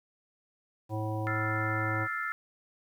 harmonic tone, 108.4 Hz, A2, 25 cents flat, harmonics 1 / 3 / 5 / 7 / 9, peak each -32 / -37 / -39 / -40 / -42 dBFS, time 0.89-2.08 s, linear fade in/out 50 ms
sine chord, F major seventh, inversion third, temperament equal, 1318.5 / 1396.9 / 1760 / 2093 Hz, E6 / F6 / A6 / C7, 0 / 0 / 0 / 0 cents, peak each -36 / -36 / -36 / -39 dBFS, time 1.27-2.32 s, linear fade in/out 0 ms
effects 10-bit

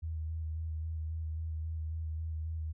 sine tone with vibrato, 79.7 Hz, D#2, 42 cents sharp, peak -34 dBFS, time 0.02-2.73 s, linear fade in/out 20 ms, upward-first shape square, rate 3.7 Hz, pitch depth 20 cents each way, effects none

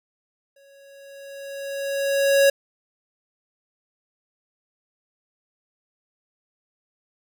square tone with exponential growth, 554.4 Hz, C#5, in tune, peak -13 dBFS, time 0.56-2.5 s, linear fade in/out 5 ms, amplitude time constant 420 ms, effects none

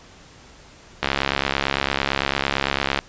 click train, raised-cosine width 0.3 ms, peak -3 dBFS, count 136, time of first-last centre 1.03-2.989 s, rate 68.9 Hz, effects pink hiss -47 dBFS RMS until 3.08 s + resampled to 16000 Hz

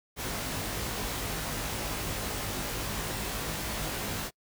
pink noise with comb filter, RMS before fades -34 dBFS, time 0.16-4.31 s, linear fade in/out 50 ms, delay 19 ms, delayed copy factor +0.8, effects noise-tail reverb RT60 0.1 s tail -26 dB re dry

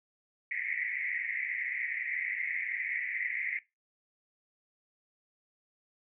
white band-pass noise, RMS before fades -35 dBFS, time 0.51-3.59 s, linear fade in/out 2 ms, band 1900 to 2200 Hz, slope 96 dB/octave, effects noise-tail reverb RT60 0.2 s tail -18 dB re dry

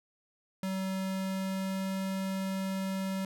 square tone with pitch glide, 190.3 to 191.62 Hz, F#3 to G3, +49 to -39 cents, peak -32 dBFS, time 0.63-3.25 s, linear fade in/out 2 ms, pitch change +12 cents, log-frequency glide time 0.91-1.94 s, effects none

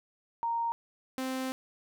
sine / sawtooth tone pair in turn, 929 / 260.7 Hz, A#5 / C4, -6 / -6 cents, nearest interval octave + minor seventh, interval 2200 cents, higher first, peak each -28 dBFS, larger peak neither, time 0.43-0.72 / 1.18-1.52 s, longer second, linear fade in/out 0 ms, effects none

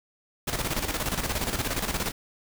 pink noise with tremolo, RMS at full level -27 dBFS, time 0.47-2.12 s, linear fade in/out 10 ms, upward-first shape square, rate 17 Hz, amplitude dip 60%, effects none

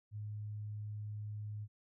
sine tone, 105.3 Hz, G#2, 24 cents sharp, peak -40 dBFS, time 0.11-1.68 s, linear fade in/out 50 ms, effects none

